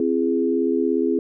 sine chord, C augmented, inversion none, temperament equal with one note detuned, 261.6 / 337.9 / 415.3 Hz, C4 / E4 / G#4, 0 / +43 / 0 cents, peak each -22 dBFS, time 0-1.19 s, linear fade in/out 2 ms, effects none

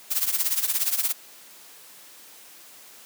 blue noise with tremolo, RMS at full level -21 dBFS, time 0.1-1.13 s, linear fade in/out 20 ms, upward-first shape triangle, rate 17 Hz, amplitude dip 85%, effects white hiss -48 dBFS RMS until 3.05 s + high-pass 200 Hz 12 dB/octave

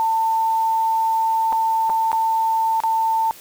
sine tone with dropouts, 895 Hz, A5, 29 cents sharp, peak -16 dBFS, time 0-3.31 s, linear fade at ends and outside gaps 0 ms, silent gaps 1.524-1.528 / 1.895-1.9 / 2.117-2.129 / 2.803-2.836 s, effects white hiss -43 dBFS RMS until 3.4 s

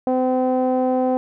sawtooth tone with low-pass filter, 256.2 Hz, C4, 36 cents flat, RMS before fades -19 dBFS, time 0.07-1.17 s, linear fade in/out 0 ms, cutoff 660 Hz, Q 5.8, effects none

